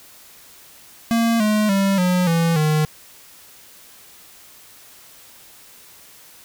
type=tone with pitch steps; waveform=square; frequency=230.3 / 212.4 / 195.91 / 180.69 / 166.65 / 153.71 Hz; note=A#3 / G#3 / G3 / F#3 / E3 / D#3; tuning=-21 / +39 / -1 / -41 / +19 / -21 cents; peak=-16 dBFS; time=1.11-2.85 s; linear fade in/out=0 ms; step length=290 ms; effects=white hiss -46 dBFS RMS until 6.44 s